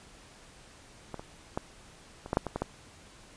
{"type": "clicks", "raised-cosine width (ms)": 1, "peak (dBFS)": [-23, -26, -16, -26, -14, -9, -19, -17, -15], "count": 9, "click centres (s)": [1.143, 1.195, 1.575, 2.261, 2.331, 2.371, 2.467, 2.56, 2.62], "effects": ["pink hiss -54 dBFS RMS until 3.36 s", "resampled to 22050 Hz"]}